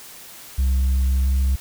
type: tone with pitch glide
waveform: sine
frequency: 65.7 to 66.39 Hz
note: C2 to C2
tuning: +8 to +26 cents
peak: -13 dBFS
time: 0.58-1.56 s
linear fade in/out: 10 ms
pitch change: +18 cents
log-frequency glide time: 1.08-1.37 s
effects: tanh soft clip ceiling -15 dBFS + white hiss -41 dBFS RMS until 1.6 s